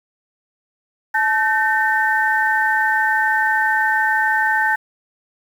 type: tone cluster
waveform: sine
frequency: 866 / 1539 / 1813 Hz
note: A5 / G6 / A#6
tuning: -28 / -32 / -49 cents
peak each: -19 dBFS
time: 1.14-4.76 s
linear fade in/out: 10 ms
effects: 7-bit

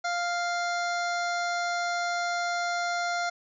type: harmonic tone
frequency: 698.5 Hz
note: F5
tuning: in tune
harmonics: 1 / 2 / 3 / 5 / 6 / 7 / 8 / 9 / 10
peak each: -29 / -31 / -37 / -46 / -40 / -49 / -43 / -50 / -46 dBFS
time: 0.04-3.3 s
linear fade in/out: 10 ms
effects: none

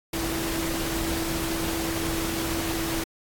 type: tone in noise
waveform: sine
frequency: 329.6 Hz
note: E4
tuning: in tune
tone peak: -29 dBFS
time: 0.13-3.04 s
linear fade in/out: 5 ms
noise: pink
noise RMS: -30 dBFS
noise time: 0.13-3.04 s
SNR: -2 dB
effects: AAC 64 kbps

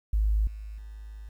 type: tone with level steps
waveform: sine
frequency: 52.7 Hz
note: G#1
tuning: 26 cents sharp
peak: -21 / -36 / -39 dBFS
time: 0.13-1.29 s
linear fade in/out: 5 ms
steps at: 0.47 / 0.78 s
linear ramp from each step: 2 ms
effects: 10-bit

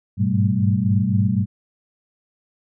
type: tone cluster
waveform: sine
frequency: 101 / 104.9 / 122.3 / 191.6 / 219 Hz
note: G#2 / G#2 / B2 / G3 / A3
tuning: -48 / +18 / -16 / -39 / -8 cents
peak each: -22 / -22 / -23 / -20 / -25 dBFS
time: 0.17-1.46 s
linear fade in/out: 50 ms
effects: none

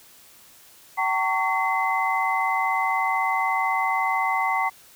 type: tone cluster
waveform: sine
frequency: 766 / 906 / 1122 / 2048 Hz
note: G5 / A#5 / C#6 / C7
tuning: -40 / -50 / +21 / -38 cents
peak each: -26 dBFS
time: 0.97-4.7 s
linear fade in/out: 20 ms
effects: white hiss -51 dBFS RMS until 4.95 s

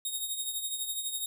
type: tone with tremolo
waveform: 10% pulse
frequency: 3729 Hz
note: A#7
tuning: in tune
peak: -22 dBFS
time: 0.05-1.26 s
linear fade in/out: 2 ms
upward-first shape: triangle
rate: 12 Hz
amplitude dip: 65%
effects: none

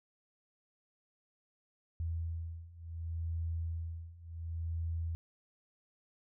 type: beating tone pair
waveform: sine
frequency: 82.41 / 83.1 Hz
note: E2 / E2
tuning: 0 / +15 cents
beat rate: 0.69 Hz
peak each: -40 / -38 dBFS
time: 2-5.15 s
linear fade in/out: 0 ms
effects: none

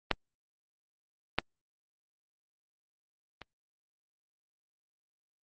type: clicks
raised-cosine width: 0.3 ms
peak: -8 / -9 / -27 dBFS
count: 3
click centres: 0.113 / 1.386 / 3.417 s
effects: Opus 32 kbps

